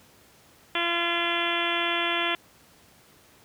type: harmonic tone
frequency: 342.2 Hz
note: F4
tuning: 35 cents flat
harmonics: 1 / 2 / 3 / 4 / 5 / 6 / 7 / 8 / 9 / 10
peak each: -33 / -33 / -33 / -33 / -33 / -33 / -33 / -33 / -33 / -33 dBFS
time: 0.75-2.35 s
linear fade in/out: 2 ms
effects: pink hiss -56 dBFS RMS until 3.44 s + high-pass 80 Hz 12 dB/octave